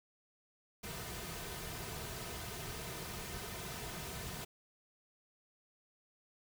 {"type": "noise with comb filter", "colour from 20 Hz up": "pink", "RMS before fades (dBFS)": -44, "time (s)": [0.83, 4.45], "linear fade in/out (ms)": 10, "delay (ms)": 3.6, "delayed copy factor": -0.55, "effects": []}